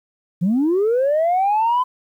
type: linear sweep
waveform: sine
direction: up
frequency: 161.6 to 1024 Hz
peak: -13 dBFS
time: 0.41-1.84 s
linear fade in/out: 20 ms
effects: tanh soft clip ceiling -12 dBFS + 9-bit